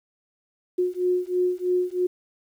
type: beating tone pair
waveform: sine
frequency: 360 / 363.1 Hz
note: F#4 / F#4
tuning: -47 / -33 cents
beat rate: 3.1 Hz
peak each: -24 dBFS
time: 0.78-2.07 s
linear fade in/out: 10 ms
effects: 9-bit